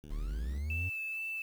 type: click train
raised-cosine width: 3 ms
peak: -38 dBFS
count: 41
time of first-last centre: 0.04-0.577 s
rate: 74.5 Hz
type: linear sweep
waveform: triangle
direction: up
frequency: 33.67 to 93.1 Hz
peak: -31 dBFS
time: 0.1-0.9 s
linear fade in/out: 20 ms
type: tone with vibrato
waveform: sine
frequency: 2637 Hz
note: E7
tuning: in tune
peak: -35 dBFS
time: 0.7-1.42 s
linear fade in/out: 2 ms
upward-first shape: sine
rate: 2.2 Hz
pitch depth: 10 cents each way
effects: 9-bit